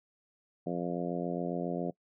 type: harmonic tone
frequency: 87.31 Hz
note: F2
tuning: in tune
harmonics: 2 / 3 / 4 / 5 / 6 / 7 / 8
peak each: -36 / -38 / -39 / -40 / -41 / -41 / -42 dBFS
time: 0.66-1.91 s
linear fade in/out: 10 ms
effects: noise-tail reverb RT60 0.1 s tail -22 dB re dry